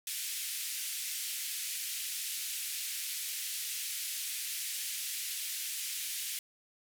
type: band-pass noise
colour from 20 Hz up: white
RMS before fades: -38 dBFS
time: 0.07-6.39 s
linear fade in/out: 2 ms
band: 2100 to 14000 Hz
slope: 24 dB/octave
effects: none